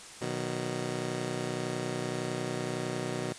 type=chord; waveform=15% pulse; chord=B major; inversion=none; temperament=just; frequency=123.47 / 154.34 / 185.21 Hz; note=B2 / D#3 / F#3; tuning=0 / -14 / +2 cents; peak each=-30 / -31 / -32 dBFS; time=0.21-3.33 s; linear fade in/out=10 ms; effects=white hiss -47 dBFS RMS until 3.38 s + resampled to 22050 Hz